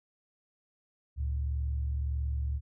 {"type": "tone pair together", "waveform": "sine", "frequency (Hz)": [71, 112.71], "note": ["C#2", "A2"], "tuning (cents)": [42, 42], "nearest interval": "minor sixth", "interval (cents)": 800, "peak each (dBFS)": [-29, -39], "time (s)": [1.16, 2.61], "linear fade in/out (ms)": 50, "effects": []}